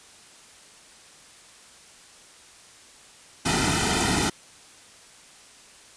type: noise with comb filter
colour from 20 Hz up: pink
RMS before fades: -23 dBFS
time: 3.45-4.3 s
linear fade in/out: 10 ms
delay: 1.8 ms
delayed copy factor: -0.85
effects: white hiss -50 dBFS RMS until 5.96 s + resampled to 22050 Hz